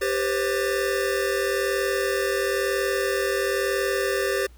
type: tone cluster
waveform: square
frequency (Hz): 394 / 494 / 535 / 1784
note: G4 / B4 / C5 / A6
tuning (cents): +9 / 0 / +38 / +23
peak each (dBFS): -26 / -30 / -29 / -31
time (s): 0.01-4.47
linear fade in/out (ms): 10
effects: added 60 Hz sine -46 dBFS peak until 4.57 s + pink hiss -59 dBFS RMS until 4.57 s